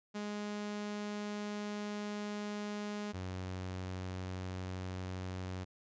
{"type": "tone pair in turn", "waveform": "sawtooth", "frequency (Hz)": [207.7, 92.52], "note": ["G#3", "F#2"], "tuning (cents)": [0, 0], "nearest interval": "octave + major second", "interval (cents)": 1400, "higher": "first", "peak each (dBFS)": [-34, -35], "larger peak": "first", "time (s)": [[0.14, 3.13], [3.13, 5.65]], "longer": "first", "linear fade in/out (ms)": 20, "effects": ["resampled to 16000 Hz"]}